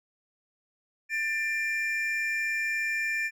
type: tone pair together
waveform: triangle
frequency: 1781.5 / 2378 Hz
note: A6 / D7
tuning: +21 / +21 cents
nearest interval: perfect fourth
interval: 500 cents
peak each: -28 dBFS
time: 1.09-3.31 s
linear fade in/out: 50 ms
effects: none